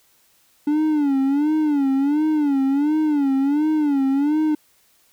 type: tone with vibrato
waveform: triangle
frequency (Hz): 289.1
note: D4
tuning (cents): -27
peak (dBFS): -14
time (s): 0.67-4.55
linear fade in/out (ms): 5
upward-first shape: sine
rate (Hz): 1.4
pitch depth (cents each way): 130
effects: white hiss -59 dBFS RMS until 5.12 s